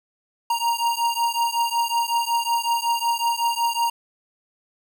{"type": "beating tone pair", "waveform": "square", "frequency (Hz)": [932.3, 937.7], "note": ["A#5", "A#5"], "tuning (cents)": [0, 10], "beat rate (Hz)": 5.4, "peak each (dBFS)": -24, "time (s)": [0.5, 3.9], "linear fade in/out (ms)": 5, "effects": []}